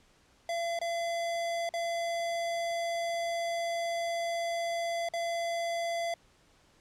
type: tone with dropouts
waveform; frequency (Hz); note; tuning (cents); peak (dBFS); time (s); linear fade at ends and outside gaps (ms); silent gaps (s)
square; 679; F5; -49; -31; 0.49-6.14; 2; 0.79-0.814 / 1.691-1.738 / 5.088-5.136
effects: pink hiss -64 dBFS RMS until 6.8 s + low-pass 8000 Hz 12 dB/octave